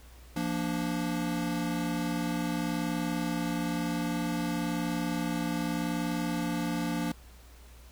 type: chord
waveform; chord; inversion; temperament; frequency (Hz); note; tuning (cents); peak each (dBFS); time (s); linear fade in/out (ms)
square; Bb major; second; equal with one note detuned; 172.11 / 233.1 / 293.7; F3 / Bb3 / D4; -25 / 0 / 0; -34 / -35 / -34; 0.36-7.12; 5
effects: added 60 Hz sine -50 dBFS peak until 7.91 s + pink hiss -57 dBFS RMS until 7.91 s